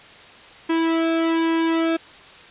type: tone with flanger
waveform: sawtooth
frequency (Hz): 328.1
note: E4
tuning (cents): -8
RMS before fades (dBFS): -20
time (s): 0.69-1.97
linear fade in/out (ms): 10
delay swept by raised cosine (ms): 1.4 to 2.04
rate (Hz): 1.2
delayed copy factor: -0.75
effects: white hiss -44 dBFS RMS until 2.5 s + resampled to 8000 Hz